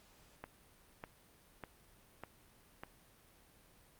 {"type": "click train", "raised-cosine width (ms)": 0.5, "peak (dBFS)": -29, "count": 5, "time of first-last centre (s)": [0.44, 2.835], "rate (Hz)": 1.67, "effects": ["pink hiss -65 dBFS RMS until 3.99 s", "Opus 48 kbps"]}